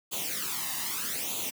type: noise with flanger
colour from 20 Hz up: white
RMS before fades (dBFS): -33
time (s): 0.11-1.51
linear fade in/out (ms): 20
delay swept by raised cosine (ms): 0.28 to 1.06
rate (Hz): 0.8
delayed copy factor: +0.75
effects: high-pass 150 Hz 12 dB/octave